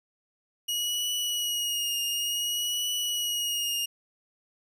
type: tone with vibrato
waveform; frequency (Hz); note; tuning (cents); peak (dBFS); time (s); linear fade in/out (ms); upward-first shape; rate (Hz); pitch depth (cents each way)
sawtooth; 2892; F#7; -40; -24; 0.68-3.86; 10; triangle; 0.56; 37
effects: none